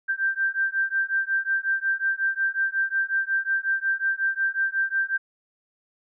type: beating tone pair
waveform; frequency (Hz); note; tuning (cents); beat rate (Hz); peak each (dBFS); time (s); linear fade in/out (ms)
sine; 1570 / 1575.5; G6 / G6; +2 / +8; 5.5; -25; 0.08-5.18; 20
effects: none